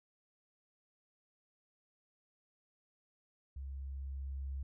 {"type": "tone with level ramp", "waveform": "sine", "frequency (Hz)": 67.9, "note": "C#2", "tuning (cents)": -35, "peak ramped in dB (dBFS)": [-41, -37], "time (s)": [3.56, 4.63], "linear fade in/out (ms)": 5, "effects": []}